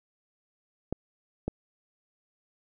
clicks, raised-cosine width 2 ms, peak -16 dBFS, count 2, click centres 0.926 / 1.48 s, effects none

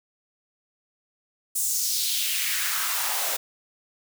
white noise with high-pass filter sweep, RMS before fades -26 dBFS, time 1.55-3.37 s, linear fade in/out 10 ms, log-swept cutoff 8400 to 540 Hz, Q 2.1, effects none

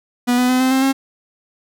45% pulse tone with pitch steps, 244.8 / 249.5 / 254.3 / 259.2 / 264.2 / 269.3 Hz, B3 / B3 / C4 / C4 / C4 / C#4, -15 / +18 / -49 / -16 / +17 / -50 cents, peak -13 dBFS, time 0.27-0.93 s, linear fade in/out 20 ms, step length 110 ms, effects none

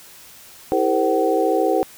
sine tone cluster, 325.8 / 399.5 / 460.7 / 521 / 757 Hz, E4 / G4 / A#4 / C5 / F#5, -20 / +33 / -20 / -7 / +39 cents, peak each -22 dBFS, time 0.72-1.83 s, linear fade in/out 0 ms, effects white hiss -44 dBFS RMS until 1.97 s

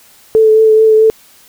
sine tone with vibrato, 438.2 Hz, A4, 7 cents flat, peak -4 dBFS, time 0.35-1.1 s, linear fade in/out 0 ms, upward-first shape triangle, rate 4.6 Hz, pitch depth 20 cents each way, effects white hiss -44 dBFS RMS until 1.48 s

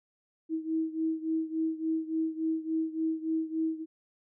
sine beating tone pair, 319.7 / 323.2 Hz, D#4 / E4, +47 / -34 cents, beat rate 3.5 Hz, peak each -30 / -33 dBFS, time 0.49-3.86 s, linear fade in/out 50 ms, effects none

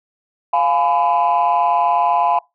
sine chord, F diminished, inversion none, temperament just, 698.5 / 838.1 / 1005.8 Hz, F5 / Ab5 / Cb6, 0 / +16 / +31 cents, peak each -16 dBFS, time 0.53-2.39 s, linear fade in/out 5 ms, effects noise-tail reverb RT60 0.2 s tail -23 dB re dry + tanh soft clip ceiling -8 dBFS

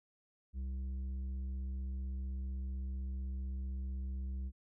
sine tone with tanh clipping, 65.41 Hz, C2, in tune, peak -38 dBFS, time 0.53-4.52 s, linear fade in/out 50 ms, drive 7 dB, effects none

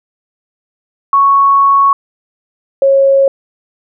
sine tone pair in turn, 1108.7 / 546.4 Hz, C#6 / C#5, 0 / -25 cents, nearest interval octave, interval 1225 cents, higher first, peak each -5 dBFS, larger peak neither, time 1.13-1.93 / 2.82-3.28 s, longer first, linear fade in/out 2 ms, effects none

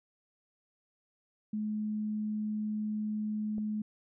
sine tone, 213 Hz, G#3, 44 cents sharp, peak -31 dBFS, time 1.53-3.82 s, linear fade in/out 5 ms
click, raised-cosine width 2 ms, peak -34 dBFS, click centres 3.582 s
effects none

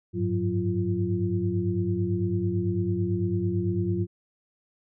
sine tone cluster, 97.6 / 106.6 / 181.8 / 346.2 Hz, G2 / G#2 / F#3 / F4, -7 / +46 / -30 / -15 cents, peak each -29 dBFS, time 0.13-4.07 s, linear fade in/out 50 ms, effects none

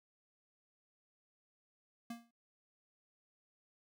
square tone with exponential decay, 233.8 Hz, A#3, 5 cents sharp, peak -40 dBFS, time 2.1-2.31 s, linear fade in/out 5 ms, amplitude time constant 45 ms, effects noise-tail reverb RT60 0.2 s tail -22 dB re dry

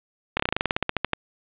slowing click train, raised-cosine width 0.3 ms, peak -5 dBFS, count 16, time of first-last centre 0.37-1.133 s, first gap 26 ms, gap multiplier 1.09, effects resampled to 8000 Hz + 7-bit

